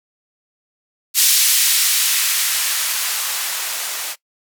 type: noise with band-pass filter sweep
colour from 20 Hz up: violet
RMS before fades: -18 dBFS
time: 1.14-4.16 s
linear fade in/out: 50 ms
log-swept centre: 3200 to 630 Hz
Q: 0.73
effects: noise-tail reverb RT60 0.1 s tail -20 dB re dry